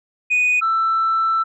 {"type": "tone pair in turn", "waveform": "sine", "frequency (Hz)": [2481, 1329.5], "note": ["D#7", "E6"], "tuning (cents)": [-6, 14], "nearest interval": "major seventh", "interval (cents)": 1080, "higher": "first", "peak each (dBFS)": [-12, -14], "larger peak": "first", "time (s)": [[0.3, 0.61], [0.61, 1.44]], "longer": "second", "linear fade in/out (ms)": 20, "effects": ["tanh soft clip ceiling -12 dBFS"]}